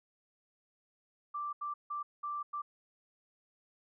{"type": "tone bursts at uneven times", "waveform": "sine", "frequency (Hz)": 1174.7, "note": "D6", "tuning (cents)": 0, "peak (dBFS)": -35, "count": 5, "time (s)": [[1.34, 1.53], [1.61, 1.74], [1.9, 2.03], [2.23, 2.43], [2.53, 2.62]], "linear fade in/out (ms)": 10, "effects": []}